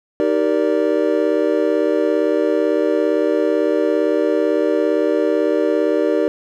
triangle chord, Eb major seventh, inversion none, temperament just, 311.1 / 388.9 / 466.7 / 583.4 Hz, Eb4 / G4 / Bb4 / D5, 0 / -14 / +2 / -12 cents, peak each -18 dBFS, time 0.2-6.28 s, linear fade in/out 0 ms, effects none

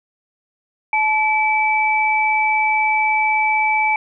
sine tone pair together, 864.5 / 2308 Hz, A5 / D7, -31 / -31 cents, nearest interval octave + perfect fourth, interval 1700 cents, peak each -17 dBFS, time 0.93-3.96 s, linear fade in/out 2 ms, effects none

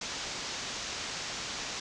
white low-pass noise, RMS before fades -38 dBFS, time 0.01-1.8 s, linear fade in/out 5 ms, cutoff 6800 Hz, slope 48 dB/octave, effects none

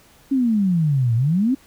sine exponential two-way sweep, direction down then up, 279.2 to 111.5 to 279.2 Hz, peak -15 dBFS, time 0.31-1.55 s, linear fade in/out 10 ms, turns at 1.15 s, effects pink hiss -52 dBFS RMS until 1.66 s

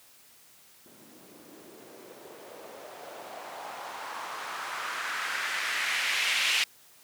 violet noise with low-pass filter sweep, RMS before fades -34 dBFS, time 0.86-6.64 s, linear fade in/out 2 ms, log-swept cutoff 250 to 2700 Hz, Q 2.1, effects white hiss -57 dBFS RMS until 7.03 s + high-pass 80 Hz 12 dB/octave

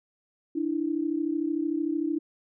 sine tone pair together, 296.7 / 330 Hz, D4 / E4, +18 / +2 cents, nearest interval major second, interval 184 cents, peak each -28 dBFS, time 0.55-2.19 s, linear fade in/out 10 ms, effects none

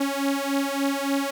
sawtooth beating tone pair, 275.3 / 278.8 Hz, C#4 / C#4, -12 / +10 cents, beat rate 3.5 Hz, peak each -22 dBFS, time 0-1.31 s, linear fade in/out 10 ms, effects none

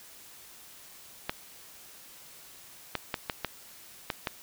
clicks, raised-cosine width 0.3 ms, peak -13 dBFS, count 7, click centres 1.295 / 2.953 / 3.142 / 3.298 / 3.447 / 4.102 / 4.272 s, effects white hiss -51 dBFS RMS until 4.42 s

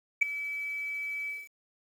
sine tone with ADSR envelope, 2297 Hz, D7, 39 cents flat, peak -15 dBFS, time 0.21-1.49 s, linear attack 14 ms, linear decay 7 ms, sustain -17 dB, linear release 210 ms, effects tanh soft clip ceiling -16 dBFS + 9-bit

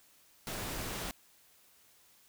pink noise, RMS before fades -39 dBFS, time 0.47-1.11 s, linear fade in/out 0 ms, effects white hiss -64 dBFS RMS until 2.28 s

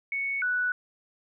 sine tone pair in turn, 2217 / 1479.7 Hz, C#7 / F#6, 0 / 0 cents, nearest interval perfect fifth, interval 700 cents, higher first, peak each -27 / -24 dBFS, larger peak second, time 0.12-0.42 / 0.42-0.72 s, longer neither, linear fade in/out 2 ms, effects none

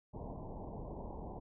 pink low-pass noise, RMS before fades -45 dBFS, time 0.13-1.4 s, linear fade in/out 20 ms, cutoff 1000 Hz, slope 96 dB/octave, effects none

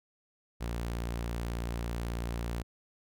sawtooth tone, 58.27 Hz, A#1, in tune, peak -29 dBFS, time 0.6-2.63 s, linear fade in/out 20 ms, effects none

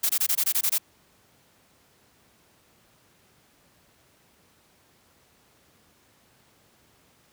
blue noise bursts, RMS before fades -23 dBFS, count 9, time 0.03-0.783 s, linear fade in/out 10 ms, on 65 ms, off 21 ms, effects pink hiss -61 dBFS RMS until 7.32 s + high-pass 80 Hz 12 dB/octave

